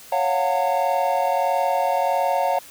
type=chord; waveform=triangle; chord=Gb major seventh; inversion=second; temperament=equal with one note detuned; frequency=554.4 / 698.5 / 740 / 910 Hz; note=Db5 / F5 / Gb5 / Bb5; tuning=0 / 0 / 0 / -42 cents; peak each=-22 dBFS; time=0.12-2.59 s; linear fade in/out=5 ms; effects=white hiss -44 dBFS RMS until 2.7 s